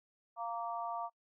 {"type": "harmonic tone", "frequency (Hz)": 232.2, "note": "A#3", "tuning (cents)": -7, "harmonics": [3, 4, 5], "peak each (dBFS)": [-40, -41, -42], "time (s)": [0.36, 1.1], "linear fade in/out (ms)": 50, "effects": ["noise-tail reverb RT60 0.1 s tail -25 dB re dry"]}